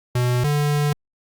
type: tone pair in turn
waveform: square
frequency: 123.47 / 146.83 Hz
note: B2 / D3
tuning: 0 / 0 cents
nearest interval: minor third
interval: 300 cents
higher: second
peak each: -18 dBFS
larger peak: neither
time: 0.15-0.44 / 0.44-0.93 s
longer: second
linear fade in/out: 5 ms
effects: Opus 48 kbps